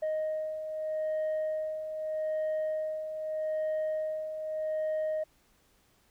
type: beating tone pair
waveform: sine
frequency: 622.3 / 623.11 Hz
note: D#5 / D#5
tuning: 0 / +2 cents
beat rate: 0.81 Hz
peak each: -36 / -29 dBFS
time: 0.02-5.24 s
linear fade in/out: 10 ms
effects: tanh soft clip ceiling -27 dBFS + pink hiss -67 dBFS RMS until 6.1 s